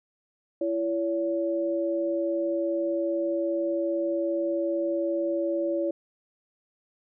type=tone pair together; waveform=sine; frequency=335.6 / 566.9 Hz; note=E4 / C#5; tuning=+31 / +39 cents; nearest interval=major sixth; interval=908 cents; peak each=-27 dBFS; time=0.61-5.91 s; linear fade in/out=5 ms; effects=none